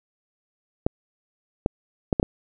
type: clicks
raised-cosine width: 2 ms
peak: -6 dBFS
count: 5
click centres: 0.865 / 1.661 / 2.128 / 2.198 / 2.229 s
effects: none